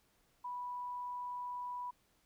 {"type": "tone", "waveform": "sine", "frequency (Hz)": 984, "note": "B5", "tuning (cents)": -7, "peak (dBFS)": -39, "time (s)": [0.44, 1.91], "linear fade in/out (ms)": 10, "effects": ["pink hiss -73 dBFS RMS until 2.25 s"]}